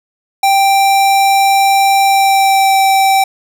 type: tone with pitch glide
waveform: square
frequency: 785 to 776.4 Hz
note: G5 to G5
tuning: +2 to -17 cents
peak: -8 dBFS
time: 0.43-3.24 s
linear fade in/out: 5 ms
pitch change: -19 cents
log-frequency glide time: 2.05-2.75 s
effects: 7-bit